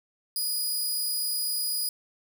15% pulse tone, 4932 Hz, D#8, 16 cents flat, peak -20 dBFS, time 0.36-1.89 s, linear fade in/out 2 ms, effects none

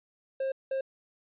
triangle tone bursts at uneven times, 534 Hz, C5, 35 cents sharp, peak -26 dBFS, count 2, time 0.4-0.52 / 0.71-0.81 s, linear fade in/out 5 ms, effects resampled to 8000 Hz

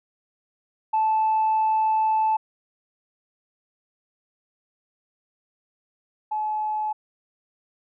sine tone pair in turn, 874 / 856.5 Hz, A5 / A5, -12 / -47 cents, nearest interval unison, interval 35 cents, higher first, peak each -17 / -23 dBFS, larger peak first, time 0.93-2.37 / 6.31-6.93 s, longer first, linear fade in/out 10 ms, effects tanh soft clip ceiling -15 dBFS

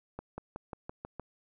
accelerating click train, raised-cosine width 1 ms, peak -25 dBFS, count 7, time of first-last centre 0.19-1.197 s, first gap 190 ms, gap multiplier 0.95, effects none

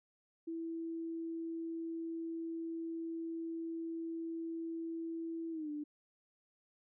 sine tone with pitch glide, 329.6 to 297.1 Hz, E4 to D4, 0 to +20 cents, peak -38 dBFS, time 0.47-5.84 s, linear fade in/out 10 ms, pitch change -180 cents, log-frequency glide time 5.51-5.7 s, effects none

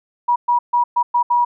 sine tone bursts at uneven times, 964 Hz, B5, 42 cents flat, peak -12 dBFS, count 6, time 0.28-0.36 / 0.48-0.59 / 0.73-0.84 / 0.96-1.03 / 1.14-1.23 / 1.3-1.45 s, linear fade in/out 10 ms, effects none

